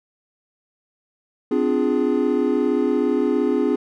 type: chord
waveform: triangle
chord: D half-diminished seventh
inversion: third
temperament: equal with one note detuned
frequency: 256.5 / 293.7 / 349.2 / 415.3 Hz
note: C4 / D4 / F4 / Ab4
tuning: -34 / 0 / 0 / 0 cents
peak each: -20 / -21 / -22 / -20 dBFS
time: 1.51-3.76 s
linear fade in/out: 5 ms
effects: none